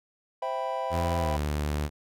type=chord; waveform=triangle; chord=C major seventh; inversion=none; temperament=equal; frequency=523.3 / 659.3 / 784 / 987.8 Hz; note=C5 / E5 / G5 / B5; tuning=0 / 0 / 0 / 0 cents; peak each=-32 dBFS; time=0.42-1.37 s; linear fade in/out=5 ms
type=tone with pitch glide; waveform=sawtooth; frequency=84.8 to 74.25 Hz; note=E2 to D2; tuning=+50 to +20 cents; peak=-23 dBFS; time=0.9-1.9 s; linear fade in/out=50 ms; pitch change=-230 cents; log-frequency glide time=1.19-1.35 s
effects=none